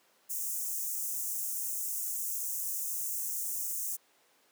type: high-pass noise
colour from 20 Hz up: white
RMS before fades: -35 dBFS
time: 0.29-3.97 s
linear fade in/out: 20 ms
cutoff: 6200 Hz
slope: 48 dB/octave
effects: pink hiss -66 dBFS RMS until 4.51 s + high-pass 400 Hz 12 dB/octave